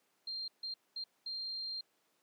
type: tone bursts at uneven times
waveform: sine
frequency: 4186 Hz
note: C8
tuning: in tune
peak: -38 dBFS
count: 4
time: 0.27-0.48 / 0.63-0.74 / 0.96-1.04 / 1.26-1.81 s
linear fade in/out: 5 ms
effects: pink hiss -75 dBFS RMS until 2.22 s + high-pass 300 Hz 12 dB/octave